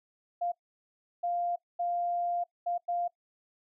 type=tone bursts at uneven times; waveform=sine; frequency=698.5 Hz; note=F5; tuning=in tune; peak=-28 dBFS; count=5; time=0.41-0.52 / 1.23-1.56 / 1.79-2.44 / 2.66-2.78 / 2.88-3.08 s; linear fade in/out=10 ms; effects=noise-tail reverb RT60 0.1 s tail -21 dB re dry